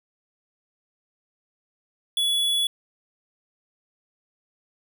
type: tone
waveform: square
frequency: 3400 Hz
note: G#7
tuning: 40 cents sharp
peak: -21 dBFS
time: 2.17-2.67 s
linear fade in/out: 2 ms
effects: none

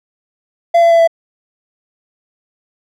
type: tone with pitch steps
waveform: triangle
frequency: 681 / 675.5 / 670.1 / 664.7 Hz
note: F5 / E5 / E5 / E5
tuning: -44 / +42 / +28 / +14 cents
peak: -4 dBFS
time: 0.74-1.076 s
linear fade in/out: 10 ms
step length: 84 ms
effects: none

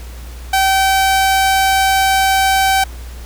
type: tone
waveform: sawtooth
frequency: 771 Hz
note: G5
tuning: 29 cents flat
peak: -7 dBFS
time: 0.53-2.84 s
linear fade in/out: 5 ms
effects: added 60 Hz sine -28 dBFS peak until 3.25 s + pink hiss -39 dBFS RMS until 3.25 s

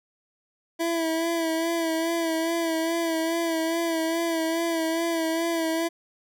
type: tone with vibrato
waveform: 25% pulse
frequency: 329.6 Hz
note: E4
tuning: in tune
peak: -20 dBFS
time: 0.79-5.89 s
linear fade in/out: 20 ms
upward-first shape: sine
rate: 2.4 Hz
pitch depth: 39 cents each way
effects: none

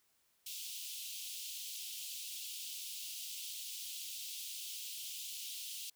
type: high-pass noise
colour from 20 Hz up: pink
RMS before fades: -45 dBFS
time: 0.46-5.9 s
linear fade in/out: 5 ms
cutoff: 2800 Hz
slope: 48 dB/octave
effects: white hiss -75 dBFS RMS until 5.95 s

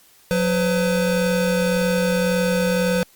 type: tone pair together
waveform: square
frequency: 181.94 / 504 Hz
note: F#3 / B4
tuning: -29 / +35 cents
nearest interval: octave + tritone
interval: 1764 cents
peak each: -21 dBFS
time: 0.31-3.03 s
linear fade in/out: 0 ms
effects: white hiss -53 dBFS RMS until 3.15 s + Opus 48 kbps

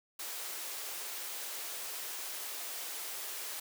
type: high-pass noise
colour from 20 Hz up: white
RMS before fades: -41 dBFS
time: 0.19-3.6 s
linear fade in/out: 5 ms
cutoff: 350 Hz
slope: 24 dB/octave
effects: none

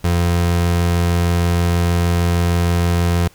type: tone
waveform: 30% pulse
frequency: 86.4 Hz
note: F2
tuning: 18 cents flat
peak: -11 dBFS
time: 0.04-3.28 s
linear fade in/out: 5 ms
effects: pink hiss -49 dBFS RMS until 3.34 s

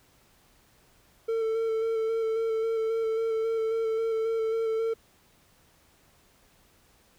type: tone with vibrato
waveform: triangle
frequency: 448.4 Hz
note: A4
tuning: 33 cents sharp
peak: -23 dBFS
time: 1.28-4.94 s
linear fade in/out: 10 ms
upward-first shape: square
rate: 3.7 Hz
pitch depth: 16 cents each way
effects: pink hiss -62 dBFS RMS until 7.18 s

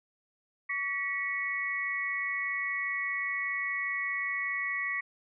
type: tone cluster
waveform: sine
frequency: 1138 / 1937 / 2212 Hz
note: C#6 / B6 / C#7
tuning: +45 / -34 / -4 cents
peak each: -40 / -32 / -34 dBFS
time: 0.69-5.01 s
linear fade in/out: 10 ms
effects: none

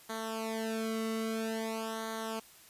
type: tone with flanger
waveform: sawtooth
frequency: 222.7 Hz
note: A3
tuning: 21 cents sharp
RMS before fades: -36 dBFS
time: 0.09-2.4 s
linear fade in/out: 10 ms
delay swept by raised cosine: 0.38 to 1.2 ms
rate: 0.5 Hz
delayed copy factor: -0.95
effects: white hiss -57 dBFS RMS until 2.69 s + resampled to 32000 Hz

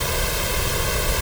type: noise with comb filter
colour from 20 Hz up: pink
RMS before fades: -22 dBFS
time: 0-1.21 s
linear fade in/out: 10 ms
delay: 1.9 ms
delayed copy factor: +0.8
effects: none

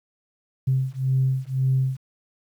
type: beating tone pair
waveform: sine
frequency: 130.81 / 132.71 Hz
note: C3 / C3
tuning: 0 / +25 cents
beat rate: 1.9 Hz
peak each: -22 dBFS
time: 0.67-1.97 s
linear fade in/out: 10 ms
effects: tanh soft clip ceiling -12 dBFS + 9-bit

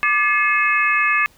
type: harmonic tone with a mistuned harmonic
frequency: 428.6 Hz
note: A4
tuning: 45 cents flat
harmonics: 3 / 4 / 5 / 6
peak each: -20 / -20 / -20 / -20 dBFS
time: 0.03-1.26 s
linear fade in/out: 0 ms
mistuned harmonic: 3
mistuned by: -140 cents
effects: pink hiss -53 dBFS RMS until 1.37 s

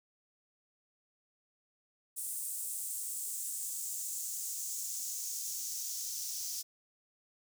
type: noise with high-pass filter sweep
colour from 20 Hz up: white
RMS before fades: -39 dBFS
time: 2.16-6.63 s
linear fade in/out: 20 ms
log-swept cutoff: 8900 to 5600 Hz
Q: 2.8
effects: none

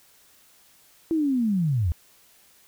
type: linear sweep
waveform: sine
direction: down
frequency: 334 to 73.5 Hz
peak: -20 dBFS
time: 1.11-1.92 s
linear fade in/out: 0 ms
effects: white hiss -57 dBFS RMS until 2.67 s

